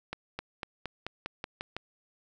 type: accelerating click train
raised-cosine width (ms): 0.3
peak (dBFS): -19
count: 9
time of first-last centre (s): 0.13-1.766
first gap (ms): 260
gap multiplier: 0.93
effects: none